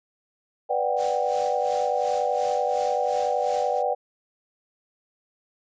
sine chord, G major seventh, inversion first, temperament equal with one note detuned, 493.9 / 587.3 / 740 / 790.4 Hz, B4 / D5 / F#5 / G5, 0 / 0 / 0 / +14 cents, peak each -27 dBFS, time 0.69-3.95 s, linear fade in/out 20 ms
white noise with tremolo, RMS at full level -38 dBFS, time 0.96-3.83 s, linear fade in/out 50 ms, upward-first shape sine, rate 2.8 Hz, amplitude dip 75%
effects resampled to 16000 Hz

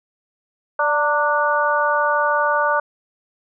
harmonic tone with a mistuned harmonic, 293.4 Hz, D4, 2 cents flat, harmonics 2 / 3 / 4 / 5, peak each -21 / -21 / -21 / -21 dBFS, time 0.79-2.8 s, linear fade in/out 5 ms, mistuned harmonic 3, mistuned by +50 cents, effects none

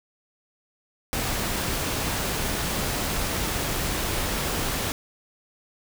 pink noise, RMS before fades -27 dBFS, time 1.13-4.92 s, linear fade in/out 0 ms, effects none

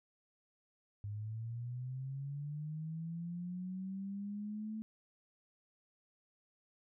sine linear sweep, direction up, 101.4 to 220 Hz, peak -39 dBFS, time 1.04-4.82 s, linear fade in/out 0 ms, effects none

